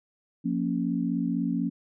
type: chord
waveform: sine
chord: Bb minor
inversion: second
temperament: equal with one note detuned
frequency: 177.05 / 233.1 / 277.2 Hz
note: F3 / Bb3 / Db4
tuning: +24 / 0 / 0 cents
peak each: -29 dBFS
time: 0.44-1.7 s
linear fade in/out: 20 ms
effects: none